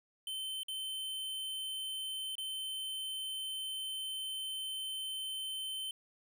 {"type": "tone with dropouts", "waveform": "square", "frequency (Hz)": 3081, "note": "G7", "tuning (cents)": -31, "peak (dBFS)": -38, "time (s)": [0.27, 5.91], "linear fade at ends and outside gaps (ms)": 2, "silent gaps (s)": [[0.633, 0.683], [2.354, 2.381]], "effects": []}